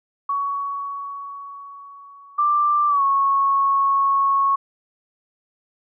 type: tone with exponential decay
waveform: sine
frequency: 1121 Hz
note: C#6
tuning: 19 cents sharp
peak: -19 dBFS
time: 0.29-3.7 s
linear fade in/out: 5 ms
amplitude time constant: 740 ms
type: tone with pitch glide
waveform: sine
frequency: 1181 to 1101.9 Hz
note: D6 to C#6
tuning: +9 to -11 cents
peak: -15 dBFS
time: 2.38-4.56 s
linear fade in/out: 10 ms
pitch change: -120 cents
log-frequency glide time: 2.88-3.02 s
effects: none